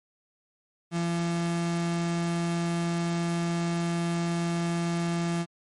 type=tone; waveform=35% pulse; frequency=170 Hz; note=F3; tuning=46 cents flat; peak=-24 dBFS; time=0.91-5.46 s; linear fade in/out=50 ms; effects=MP3 48 kbps